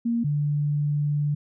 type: tone pair in turn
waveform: sine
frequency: 233.7 / 146.8 Hz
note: A#3 / D3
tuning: +5 / 0 cents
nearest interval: minor sixth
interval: 805 cents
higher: first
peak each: -21 dBFS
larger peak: neither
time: 0.05-0.24 / 0.24-1.35 s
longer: second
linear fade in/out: 10 ms
effects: none

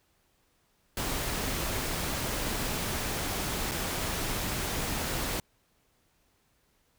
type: noise with dropouts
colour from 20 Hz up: pink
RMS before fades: -32 dBFS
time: 0.97-5.4 s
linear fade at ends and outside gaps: 2 ms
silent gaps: 3.713-3.717 s
effects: pink hiss -70 dBFS RMS until 6.98 s

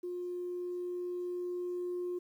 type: tone with level ramp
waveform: sine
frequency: 356.2 Hz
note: F4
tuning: 34 cents sharp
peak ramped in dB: -35 to -32 dBFS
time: 0.03-2.19 s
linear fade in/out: 10 ms
effects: tanh soft clip ceiling -31 dBFS + 11-bit

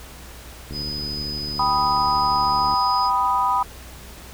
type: click train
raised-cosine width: 3 ms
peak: -22 dBFS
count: 150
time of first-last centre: 0.71-2.74 s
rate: 73.4 Hz
type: tone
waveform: sine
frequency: 5000 Hz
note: D#8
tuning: 8 cents sharp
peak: -27 dBFS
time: 0.72-3.11 s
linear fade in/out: 50 ms
type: chord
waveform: sine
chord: G augmented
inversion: none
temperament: equal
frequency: 784 / 987.8 / 1244.5 Hz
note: G5 / B5 / D#6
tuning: 0 / 0 / 0 cents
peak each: -25 / -19 / -23 dBFS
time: 1.59-3.63 s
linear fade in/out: 5 ms
effects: added 61 Hz sine -42 dBFS peak until 4.33 s + pink hiss -42 dBFS RMS until 4.33 s

